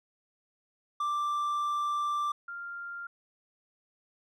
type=tone pair in turn; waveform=triangle / sine; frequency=1177 / 1394.5 Hz; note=D6 / F6; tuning=+3 / -3 cents; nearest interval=minor third; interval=294 cents; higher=second; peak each=-26 / -37 dBFS; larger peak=first; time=1-2.32 / 2.48-3.07 s; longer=first; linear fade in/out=5 ms; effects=none